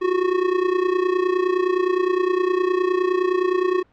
square tone with amplitude modulation, 366.3 Hz, F#4, 17 cents flat, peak -15 dBFS, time 0.01-3.83 s, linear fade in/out 20 ms, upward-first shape sine, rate 29.7 Hz, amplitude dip 75%, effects pink hiss -59 dBFS RMS until 3.92 s + low-pass 2000 Hz 12 dB/octave

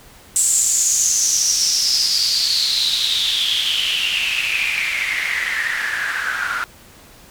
white noise with band-pass filter sweep, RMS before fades -19 dBFS, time 0.36-6.64 s, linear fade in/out 0 ms, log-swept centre 7900 to 1400 Hz, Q 7.8, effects pink hiss -45 dBFS RMS until 7.3 s

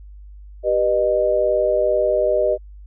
sine chord, G augmented, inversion none, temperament just, 392 / 490 / 612.5 Hz, G4 / B4 / D#5, 0 / -14 / -27 cents, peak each -22 / -21 / -17 dBFS, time 0.63-2.58 s, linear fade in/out 50 ms, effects added 50 Hz sine -37 dBFS peak until 2.86 s

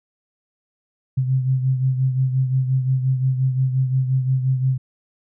sine beating tone pair, 130 / 135.7 Hz, C3 / C#3, -11 / -36 cents, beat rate 5.7 Hz, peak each -17 / -25 dBFS, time 1.17-4.78 s, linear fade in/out 10 ms, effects none

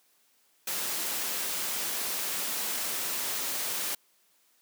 white noise, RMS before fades -32 dBFS, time 0.67-3.95 s, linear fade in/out 5 ms, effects white hiss -67 dBFS RMS until 4.61 s + high-pass 200 Hz 12 dB/octave

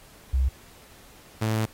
sine / sawtooth tone pair in turn, 65.41 / 110.01 Hz, C2 / A2, 0 / 0 cents, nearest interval major sixth, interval 900 cents, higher second, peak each -19 dBFS, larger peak neither, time 0.33-0.49 / 1.41-1.66 s, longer second, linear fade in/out 10 ms, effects pink hiss -52 dBFS RMS until 1.73 s + AAC 48 kbps

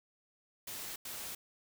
white noise bursts at uneven times, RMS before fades -43 dBFS, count 2, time 0.67-0.96 / 1.05-1.35 s, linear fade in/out 5 ms, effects none

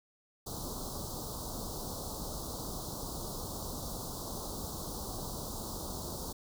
pink band-stop noise, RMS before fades -40 dBFS, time 0.46-6.33 s, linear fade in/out 10 ms, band 1200 to 3900 Hz, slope 48 dB/octave, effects none

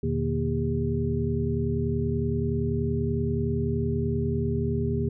sine tone cluster, 81.6 / 121.8 / 152.3 / 235.5 / 401.8 Hz, E2 / B2 / D#3 / A#3 / G4, -17 / -24 / -37 / +18 / +43 cents, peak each -30 dBFS, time 0.03-5.09 s, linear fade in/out 5 ms, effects none

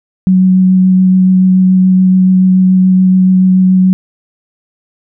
sine tone with vibrato, 186 Hz, F#3, 9 cents sharp, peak -4 dBFS, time 0.27-3.93 s, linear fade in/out 0 ms, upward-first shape sine, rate 7 Hz, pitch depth 10 cents each way, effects none

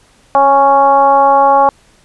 sine tone with frequency modulation, 830.6 Hz, G#5, in tune, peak -5 dBFS, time 0.35-1.69 s, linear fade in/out 0 ms, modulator 278 Hz, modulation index 1, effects pink hiss -49 dBFS RMS until 2.04 s + resampled to 24000 Hz

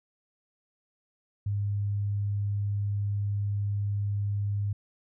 sine tone, 101.7 Hz, G#2, 36 cents flat, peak -26 dBFS, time 1.46-4.73 s, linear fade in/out 5 ms, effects none

